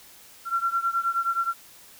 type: beating tone pair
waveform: sine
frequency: 1361 / 1370.5 Hz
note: F6 / F6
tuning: -45 / -33 cents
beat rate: 9.5 Hz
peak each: -25 / -27 dBFS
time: 0.45-1.54 s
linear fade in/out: 50 ms
effects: white hiss -50 dBFS RMS until 1.99 s